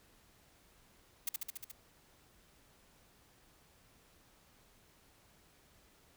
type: noise with echo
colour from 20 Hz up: blue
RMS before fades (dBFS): -34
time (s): 1.27-1.29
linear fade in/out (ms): 5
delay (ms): 71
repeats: 6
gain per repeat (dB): -2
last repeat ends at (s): 1.716
effects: pink hiss -66 dBFS RMS until 6.16 s

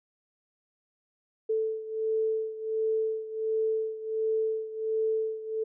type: beating tone pair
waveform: sine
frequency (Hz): 440 / 441.4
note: A4 / A4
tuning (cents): 0 / +5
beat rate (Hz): 1.4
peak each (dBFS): -28 / -32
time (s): 1.49-5.64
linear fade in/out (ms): 10
effects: none

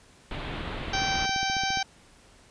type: low-pass noise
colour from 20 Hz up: pink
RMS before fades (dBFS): -35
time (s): 0.31-1.26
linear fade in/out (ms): 2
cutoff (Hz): 3900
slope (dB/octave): 48
type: click train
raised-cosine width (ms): 3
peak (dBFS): -25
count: 19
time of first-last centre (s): 0.54-1.773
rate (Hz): 14.6
type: harmonic tone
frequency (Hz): 777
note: G5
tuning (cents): -16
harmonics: 1 / 2 / 3 / 4 / 5 / 6 / 7 / 8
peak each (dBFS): -29 / -32 / -34 / -35 / -36 / -37 / -37 / -38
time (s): 0.93-1.83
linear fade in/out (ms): 5
effects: pink hiss -56 dBFS RMS until 2.5 s + resampled to 22050 Hz

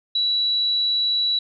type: tone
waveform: sine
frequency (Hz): 3926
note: B7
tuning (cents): -11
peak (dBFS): -18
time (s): 0.15-1.39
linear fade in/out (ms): 5
effects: none

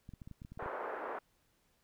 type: clicks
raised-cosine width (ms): 5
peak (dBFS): -36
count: 11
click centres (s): 0.091 / 0.137 / 0.218 / 0.275 / 0.313 / 0.419 / 0.449 / 0.52 / 0.575 / 0.626 / 0.661
type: band-pass noise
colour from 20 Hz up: pink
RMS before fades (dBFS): -41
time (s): 0.59-1.19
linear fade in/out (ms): 5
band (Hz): 400 to 1500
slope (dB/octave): 24
effects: pink hiss -74 dBFS RMS until 1.83 s

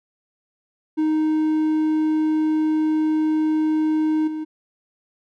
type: tone with level steps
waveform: triangle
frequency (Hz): 311.1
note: D#4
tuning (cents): 0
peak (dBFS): -15 / -23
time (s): 0.97-4.45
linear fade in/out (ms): 20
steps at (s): 4.27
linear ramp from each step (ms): 10
effects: none

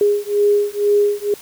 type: beating tone pair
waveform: sine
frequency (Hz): 410.2 / 412.3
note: G#4 / G#4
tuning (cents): -21 / -13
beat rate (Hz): 2.1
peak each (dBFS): -16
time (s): 0.01-1.34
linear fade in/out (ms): 2
effects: white hiss -40 dBFS RMS until 1.41 s

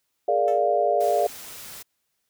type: chord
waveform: sine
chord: Bb dominant seventh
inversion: third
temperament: equal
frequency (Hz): 415.3 / 466.2 / 587.3 / 698.5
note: Ab4 / Bb4 / D5 / F5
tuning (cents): 0 / 0 / 0 / 0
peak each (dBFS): -26 / -27 / -23 / -22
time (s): 0.28-1.27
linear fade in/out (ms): 5
type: tone with exponential decay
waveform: 10% pulse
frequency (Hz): 440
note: A4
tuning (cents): 0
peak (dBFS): -30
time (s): 0.48-0.68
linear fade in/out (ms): 0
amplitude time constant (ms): 43
type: noise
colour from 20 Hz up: white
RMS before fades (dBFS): -40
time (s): 1-1.83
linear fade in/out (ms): 10
effects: white hiss -75 dBFS RMS until 2.29 s

